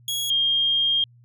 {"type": "tone pair in turn", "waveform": ["sawtooth", "sine"], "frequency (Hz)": [3322, 3220], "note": ["G#7", "G7"], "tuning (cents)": [0, 46], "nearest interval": "minor second", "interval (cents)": 54, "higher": "first", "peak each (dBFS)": [-21, -18], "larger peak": "second", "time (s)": [[0.08, 0.3], [0.3, 1.04]], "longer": "second", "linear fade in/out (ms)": 2, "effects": ["added 120 Hz sine -50 dBFS peak until 1.24 s"]}